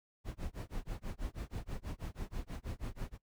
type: noise with tremolo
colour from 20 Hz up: brown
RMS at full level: -38 dBFS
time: 0.24-3.18 s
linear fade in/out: 50 ms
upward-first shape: sine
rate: 6.2 Hz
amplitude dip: 100%
effects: noise-tail reverb RT60 0.1 s tail -20 dB re dry